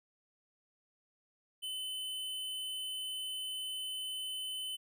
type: tone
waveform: square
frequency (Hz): 3034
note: F#7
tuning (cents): +43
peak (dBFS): -38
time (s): 1.62-4.77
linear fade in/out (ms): 20
effects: none